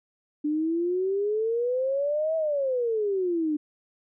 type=exponential two-way sweep; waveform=sine; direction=up then down; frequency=294.2 to 651 to 294.2 Hz; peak=-23 dBFS; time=0.44-3.57 s; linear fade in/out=10 ms; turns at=2.36 s; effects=none